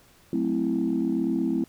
sine chord, F# half-diminished seventh, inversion none, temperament equal, 185 / 220 / 261.6 / 329.6 Hz, F#3 / A3 / C4 / E4, 0 / 0 / 0 / 0 cents, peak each -31 / -28 / -26 / -26 dBFS, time 0.33-1.64 s, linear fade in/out 2 ms, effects tanh soft clip ceiling -15 dBFS + pink hiss -57 dBFS RMS until 1.68 s

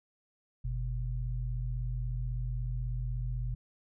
sine tone pair together, 47.17 / 123.47 Hz, F#1 / B2, +34 / 0 cents, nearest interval octave + perfect fourth, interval 1666 cents, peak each -33 / -35 dBFS, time 0.64-3.55 s, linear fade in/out 10 ms, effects none

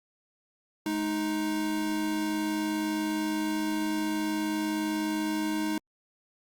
square tone pair together, 211.8 / 311.3 Hz, G#3 / D#4, +34 / +1 cents, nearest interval perfect fifth, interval 667 cents, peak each -35 / -29 dBFS, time 0.86-5.78 s, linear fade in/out 2 ms, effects Opus 48 kbps

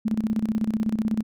sine tone with tremolo, 218.5 Hz, A3, 12 cents flat, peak -19 dBFS, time 0.05-1.23 s, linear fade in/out 10 ms, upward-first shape square, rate 16 Hz, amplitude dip 75%, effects none

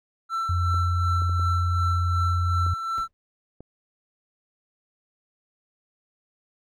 triangle tone with tremolo, 1338 Hz, E6, 25 cents sharp, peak -22 dBFS, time 0.29-3.08 s, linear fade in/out 50 ms, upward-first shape sine, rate 2.7 Hz, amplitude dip 45%
sine tone, 87.31 Hz, F2, in tune, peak -21 dBFS, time 0.49-2.74 s, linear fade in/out 5 ms
clicks, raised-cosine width 2 ms, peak -29 dBFS, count 6, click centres 0.743 / 1.22 / 1.295 / 1.396 / 2.665 / 3.606 s
brown noise with exponential decay, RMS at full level -37 dBFS, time 2.98-3.13 s, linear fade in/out 0 ms, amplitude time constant 31 ms
effects none

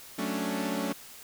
sawtooth chord, D major seventh, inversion first, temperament equal, 185 / 220 / 277.2 / 293.7 Hz, F#3 / A3 / C#4 / D4, 0 / 0 / 0 / 0 cents, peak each -32 / -30 / -30 / -33 dBFS, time 0.18-0.93 s, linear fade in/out 10 ms, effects white hiss -48 dBFS RMS until 1.23 s

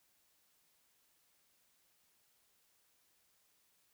silence, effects white hiss -74 dBFS RMS until 3.93 s

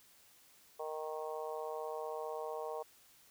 harmonic tone, 155.56 Hz, D#3, in tune, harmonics 3 / 4 / 5 / 6 / 7, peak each -42 / -44 / -46 / -48 / -49 dBFS, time 0.79-2.83 s, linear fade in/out 10 ms, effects white hiss -64 dBFS RMS until 3.3 s

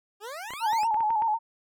20% pulse exponential sweep, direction up, 392 to 2960 Hz, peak -31 dBFS, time 0.2-0.88 s, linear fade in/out 50 ms
clicks, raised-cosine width 0.5 ms, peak -25 dBFS, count 8, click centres 0.506 / 0.536 / 0.732 / 0.833 / 0.944 / 1.006 / 1.105 / 1.222 s
sine tone with vibrato, 881 Hz, A5, 2 cents sharp, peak -22 dBFS, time 0.6-1.39 s, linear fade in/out 50 ms, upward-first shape square, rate 8.1 Hz, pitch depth 61 cents each way
effects none

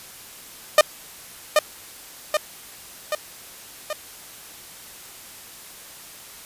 sawtooth tone with echo, 608 Hz, D#5, 40 cents flat, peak -5 dBFS, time 0.78-0.81 s, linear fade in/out 2 ms, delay 780 ms, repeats 4, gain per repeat -4 dB, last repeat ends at 3.93 s, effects white hiss -42 dBFS RMS until 6.45 s + resampled to 32000 Hz

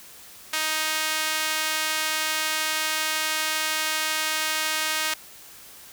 sawtooth tone with high-pass filter, 312.7 Hz, D#4, 9 cents sharp, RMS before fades -26 dBFS, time 0.53-5.14 s, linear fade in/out 5 ms, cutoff 1700 Hz, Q 0.76, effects white hiss -46 dBFS RMS until 5.92 s

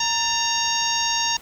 harmonic tone with a mistuned harmonic, 929 Hz, A#5, 6 cents flat, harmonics 1 / 2 / 3 / 4 / 5 / 6 / 7, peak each -26 / -31 / -28 / -28 / -30 / -26 / -27 dBFS, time 0-1.37 s, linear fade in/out 5 ms, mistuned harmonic 2, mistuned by -72 cents, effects pink hiss -46 dBFS RMS until 1.41 s

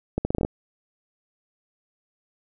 accelerating click train, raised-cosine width 2 ms, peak -10 dBFS, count 8, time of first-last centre 0.18-0.449 s, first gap 70 ms, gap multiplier 0.79, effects none

